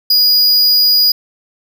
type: tone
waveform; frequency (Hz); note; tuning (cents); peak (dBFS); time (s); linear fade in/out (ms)
square; 4903; D#8; -26; -8; 0.1-1.12; 5
effects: none